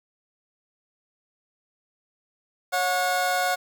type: tone pair together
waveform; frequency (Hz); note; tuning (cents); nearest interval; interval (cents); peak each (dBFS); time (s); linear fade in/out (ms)
25% pulse; 554.4 / 725.7; C#5 / F#5; 0 / -34; perfect fourth; 466; -25 / -19; 2.72-3.56; 20
effects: 9-bit